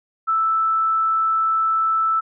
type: tone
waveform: sine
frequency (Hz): 1318.5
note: E6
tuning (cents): 0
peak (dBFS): -16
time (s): 0.27-2.21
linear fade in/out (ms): 20
effects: none